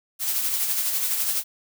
blue noise with tremolo, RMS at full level -23 dBFS, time 0.19-1.44 s, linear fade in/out 50 ms, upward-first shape sine, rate 12 Hz, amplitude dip 40%, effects none

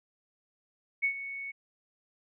sine tone with ADSR envelope, 2217 Hz, C#7, in tune, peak -23 dBFS, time 1.02-1.52 s, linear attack 22 ms, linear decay 87 ms, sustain -13 dB, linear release 17 ms, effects none

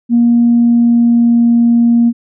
sine tone with pitch glide, 236.6 to 235.1 Hz, A#3 to A#3, +26 to +15 cents, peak -5 dBFS, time 0.09-2.13 s, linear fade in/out 50 ms, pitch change -11 cents, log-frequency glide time 0.43-1.46 s, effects tanh soft clip ceiling -1 dBFS

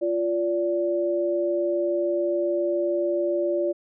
sine tone pair together, 347.6 / 579.5 Hz, F4 / D5, -8 / -23 cents, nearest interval major sixth, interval 885 cents, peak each -24 dBFS, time 0.01-3.73 s, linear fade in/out 20 ms, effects none

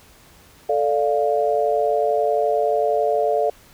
sine chord, D minor, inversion second, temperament equal, 440 / 587.3 / 698.5 Hz, A4 / D5 / F5, 0 / 0 / 0 cents, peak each -21 dBFS, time 0.69-3.5 s, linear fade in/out 5 ms, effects pink hiss -50 dBFS RMS until 3.73 s

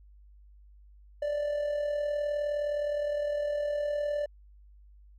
triangle tone with amplitude modulation, 587.3 Hz, D5, in tune, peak -24 dBFS, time 1.22-4.26 s, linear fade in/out 5 ms, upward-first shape sine, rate 39.5 Hz, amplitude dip 45%, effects added 50 Hz sine -52 dBFS peak until 5.18 s

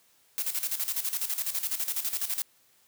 blue noise with tremolo, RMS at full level -29 dBFS, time 0.38-2.42 s, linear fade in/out 0 ms, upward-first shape square, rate 12 Hz, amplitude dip 70%, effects white hiss -64 dBFS RMS until 2.87 s + high-pass 80 Hz 12 dB/octave

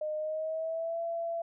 sine tone with pitch glide, 613 to 672.4 Hz, D#5 to E5, -26 to +34 cents, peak -31 dBFS, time 0.01-1.42 s, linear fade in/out 5 ms, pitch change +160 cents, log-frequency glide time 0.16-1.01 s, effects none

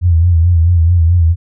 sine tone with vibrato, 85 Hz, F2, 46 cents flat, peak -6 dBFS, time 0.01-1.36 s, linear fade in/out 50 ms, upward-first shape sine, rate 4.6 Hz, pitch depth 80 cents each way, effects none

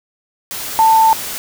sine tone in noise, 890 Hz, A5, 20 cents sharp, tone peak -7 dBFS, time 0.79-1.13 s, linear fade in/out 0 ms, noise white, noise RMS -25 dBFS, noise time 0.51-1.38 s, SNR +15 dB, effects none

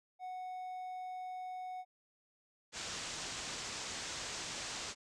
triangle tone, 738 Hz, F#5, 5 cents flat, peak -39 dBFS, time 0.19-1.85 s, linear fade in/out 50 ms
white low-pass noise, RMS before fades -43 dBFS, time 2.72-4.95 s, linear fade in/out 50 ms, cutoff 7700 Hz, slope 48 dB/octave
effects none

